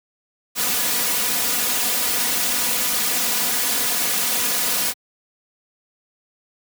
white noise with comb filter, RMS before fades -21 dBFS, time 0.55-4.94 s, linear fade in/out 50 ms, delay 4.1 ms, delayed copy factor +1, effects high-pass 80 Hz 12 dB/octave

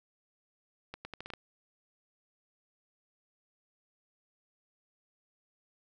accelerating click train, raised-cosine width 0.3 ms, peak -25 dBFS, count 7, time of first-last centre 0.94-1.336 s, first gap 110 ms, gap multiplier 0.79, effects none

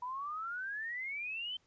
sine exponential sweep, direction up, 971 to 3117 Hz, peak -37 dBFS, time 0.02-1.57 s, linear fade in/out 5 ms, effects pink hiss -72 dBFS RMS until 1.66 s + resampled to 16000 Hz

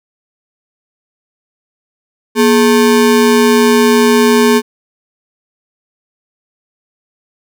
square ring-modulated tone, 330 Hz, E4, 2 cents sharp, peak -4 dBFS, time 2.35-4.62 s, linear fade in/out 50 ms, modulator 91.4 Hz, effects none

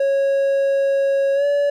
triangle tone with pitch glide, 550 to 572.7 Hz, C#5 to D5, -14 to -44 cents, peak -13 dBFS, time 0-1.7 s, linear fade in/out 5 ms, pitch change +70 cents, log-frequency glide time 1.34-1.45 s, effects none

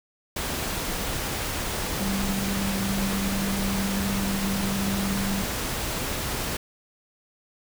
sine tone in noise, 196 Hz, G3, in tune, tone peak -26 dBFS, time 2-5.42 s, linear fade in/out 5 ms, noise pink, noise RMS -29 dBFS, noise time 0.36-6.57 s, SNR 0 dB, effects none

